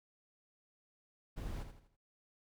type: noise with echo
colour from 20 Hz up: brown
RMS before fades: -42 dBFS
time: 1.36-1.64 s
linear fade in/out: 20 ms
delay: 82 ms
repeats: 4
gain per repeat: -8 dB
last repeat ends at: 1.968 s
effects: none